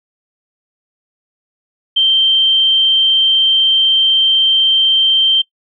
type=tone; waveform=sine; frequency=3136 Hz; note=G7; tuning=in tune; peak=-8 dBFS; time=1.96-5.42 s; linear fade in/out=10 ms; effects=noise-tail reverb RT60 0.1 s tail -21 dB re dry